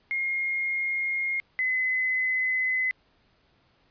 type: tone pair in turn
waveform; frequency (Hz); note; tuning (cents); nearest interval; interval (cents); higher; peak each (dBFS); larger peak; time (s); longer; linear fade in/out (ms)
sine; 2139 / 2029; C7 / B6; +38 / +46; minor second; 92; first; -25 / -23; second; 0.11-1.4 / 1.59-2.91; second; 0
effects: pink hiss -65 dBFS RMS until 3.9 s + resampled to 11025 Hz